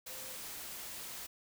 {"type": "tone in noise", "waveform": "sine", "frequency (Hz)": 520, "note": "C5", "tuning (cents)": -11, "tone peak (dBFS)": -55, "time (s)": [0.06, 0.36], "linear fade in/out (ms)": 10, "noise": "white", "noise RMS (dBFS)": -45, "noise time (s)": [0.06, 1.27], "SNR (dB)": -13, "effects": []}